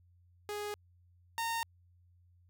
sawtooth tone pair in turn, 414.9 / 918.6 Hz, G#4 / A#5, -2 / -26 cents, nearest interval octave + major second, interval 1376 cents, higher second, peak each -33 / -29 dBFS, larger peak second, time 0.49-0.74 / 1.38-1.63 s, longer neither, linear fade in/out 0 ms, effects added 88 Hz sine -62 dBFS peak until 2.49 s

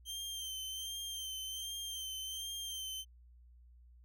sawtooth tone with vibrato, 3136 Hz, G7, in tune, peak -37 dBFS, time 0.05-3.05 s, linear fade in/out 50 ms, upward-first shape sine, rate 1.3 Hz, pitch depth 36 cents each way, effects added 60 Hz sine -57 dBFS peak until 4.04 s

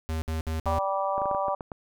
square tone bursts, 80 Hz, D#2, 49 cents sharp, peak -28 dBFS, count 4, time 0.09-0.787 s, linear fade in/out 0 ms, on 130 ms, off 59 ms
harmonic tone, 194.6 Hz, G3, 12 cents flat, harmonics 3 / 4 / 5 / 6, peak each -29 / -30 / -31 / -32 dBFS, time 0.66-1.55 s, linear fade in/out 5 ms
clicks, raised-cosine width 1 ms, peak -21 dBFS, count 8, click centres 1.18 / 1.218 / 1.257 / 1.313 / 1.348 / 1.483 / 1.608 / 1.718 s
effects none

